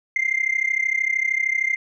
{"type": "tone with amplitude modulation", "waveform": "sine", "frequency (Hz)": 2094, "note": "C7", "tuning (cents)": 1, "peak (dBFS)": -14, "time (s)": [0.16, 1.76], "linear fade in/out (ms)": 2, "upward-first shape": "sine", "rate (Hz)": 33.1, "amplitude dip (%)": 90, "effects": ["tanh soft clip ceiling -13 dBFS"]}